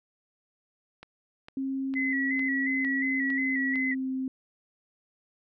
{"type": "click train", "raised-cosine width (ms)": 0.3, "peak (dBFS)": -28, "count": 7, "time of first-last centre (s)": [1.03, 3.757], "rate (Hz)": 2.2}
{"type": "tone with pitch glide", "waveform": "sine", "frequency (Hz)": [268.2, 261.8], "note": ["C4", "C4"], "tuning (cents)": [43, 1], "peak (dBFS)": -28, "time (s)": [1.57, 4.28], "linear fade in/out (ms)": 2, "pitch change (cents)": -42, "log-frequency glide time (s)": [3.32, 4.1]}
{"type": "tone with vibrato", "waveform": "sine", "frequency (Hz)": 1985, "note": "B6", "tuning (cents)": 8, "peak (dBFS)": -27, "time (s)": [1.95, 3.95], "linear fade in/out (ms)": 20, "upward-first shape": "square", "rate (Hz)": 2.8, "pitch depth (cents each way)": 46}
{"effects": []}